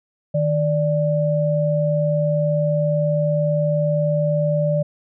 sine tone pair together, 154.79 / 587.3 Hz, D#3 / D5, -9 / 0 cents, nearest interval octave + major seventh, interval 2309 cents, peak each -19 dBFS, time 0.34-4.83 s, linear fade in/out 10 ms, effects none

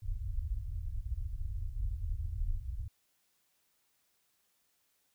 pink low-pass noise, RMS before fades -36 dBFS, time 0.02-2.88 s, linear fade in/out 10 ms, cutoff 100 Hz, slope 48 dB/octave, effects white hiss -75 dBFS RMS until 5.14 s

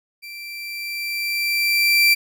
30% pulse tone with level ramp, 2349 Hz, D7, in tune, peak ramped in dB -32 to -9 dBFS, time 0.22-2.15 s, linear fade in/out 20 ms, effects none

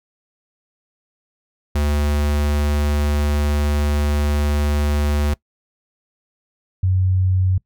square / sine tone pair in turn, 73.42 / 93.09 Hz, D2 / F#2, 0 / +11 cents, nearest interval major third, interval 411 cents, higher second, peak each -17 / -14 dBFS, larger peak second, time 1.75-5.34 / 6.83-7.58 s, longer first, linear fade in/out 5 ms, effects noise-tail reverb RT60 0.1 s tail -22 dB re dry

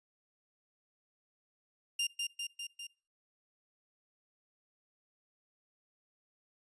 sawtooth tone with echo, 2800 Hz, F7, 4 cents sharp, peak -27 dBFS, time 1.99-2.07 s, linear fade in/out 5 ms, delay 200 ms, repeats 4, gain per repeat -3 dB, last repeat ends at 2.87 s, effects noise-tail reverb RT60 0.4 s tail -24 dB re dry + resampled to 24000 Hz

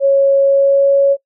sine tone with pitch glide, 551 to 555.5 Hz, C#5 to C#5, -11 to +4 cents, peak -7 dBFS, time 0-1.17 s, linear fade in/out 50 ms, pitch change +15 cents, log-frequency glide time 0.41-0.9 s, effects noise-tail reverb RT60 0.1 s tail -20 dB re dry

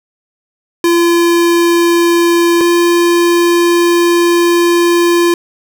square tone pair in turn, 341.9 / 344.7 Hz, F4 / F4, -37 / -23 cents, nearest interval unison, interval 14 cents, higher second, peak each -8 dBFS, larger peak neither, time 0.84-2.61 / 2.61-5.34 s, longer second, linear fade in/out 2 ms, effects 8-bit

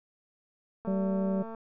click train, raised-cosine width 1 ms, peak -29 dBFS, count 158, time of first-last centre 0.85-1.548 s, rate 225 Hz
harmonic tone, 192.8 Hz, G3, 28 cents flat, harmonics 1 / 2 / 3, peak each -27 / -37 / -34 dBFS, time 0.87-1.43 s, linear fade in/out 10 ms
effects none

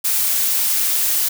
blue noise, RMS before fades -18 dBFS, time 0.04-1.29 s, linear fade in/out 10 ms, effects none

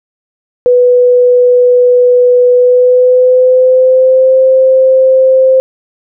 sine tone with pitch glide, 493.9 to 523.3 Hz, B4 to C5, 0 to 0 cents, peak -3 dBFS, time 0.66-5.6 s, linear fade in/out 0 ms, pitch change +100 cents, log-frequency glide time 2.52-4.38 s, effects none

